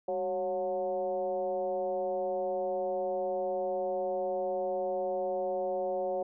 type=tone with frequency modulation; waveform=sine; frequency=552 Hz; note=C#5; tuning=7 cents flat; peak=-29 dBFS; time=0.08-6.23 s; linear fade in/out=5 ms; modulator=176 Hz; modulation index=1; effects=none